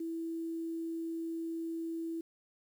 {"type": "tone with quantisation", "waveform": "sine", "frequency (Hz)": 329.6, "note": "E4", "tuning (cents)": 0, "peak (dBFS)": -35, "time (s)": [0, 2.21], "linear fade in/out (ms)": 5, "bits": 10, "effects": []}